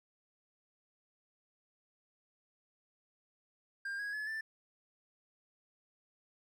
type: tone with pitch steps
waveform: triangle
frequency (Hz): 1600 / 1654.5 / 1710.9 / 1769.2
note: G6 / G#6 / A6 / A6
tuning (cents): +35 / -7 / -49 / +9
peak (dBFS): -35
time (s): 3.85-4.41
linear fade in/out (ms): 5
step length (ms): 140
effects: none